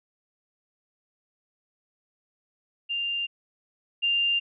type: tone pair in turn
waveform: sine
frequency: 2794 / 2794 Hz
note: F7 / F7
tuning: 0 / 0 cents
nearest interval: unison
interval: 0 cents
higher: neither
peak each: -26 / -21 dBFS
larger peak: second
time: 2.89-3.27 / 4.02-4.4 s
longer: neither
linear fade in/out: 20 ms
effects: none